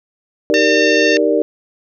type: chord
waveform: sine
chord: Eb major seventh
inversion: none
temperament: equal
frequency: 311.1 / 392 / 466.2 / 587.3 Hz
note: Eb4 / G4 / Bb4 / D5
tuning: 0 / 0 / 0 / 0 cents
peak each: -17 / -18 / -16 / -17 dBFS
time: 0.5-1.42 s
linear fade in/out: 0 ms
type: harmonic tone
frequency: 904 Hz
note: A5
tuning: 47 cents sharp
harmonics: 2 / 3 / 4 / 5 / 6 / 7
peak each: -17 / -19 / -26 / -26 / -27 / -30 dBFS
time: 0.54-1.17 s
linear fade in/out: 0 ms
effects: none